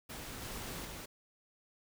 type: noise with level steps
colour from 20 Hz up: pink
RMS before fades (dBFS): -45 / -43 / -46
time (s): 0.09-1.06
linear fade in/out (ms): 10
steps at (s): 0.42 / 0.85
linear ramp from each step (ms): 2
effects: none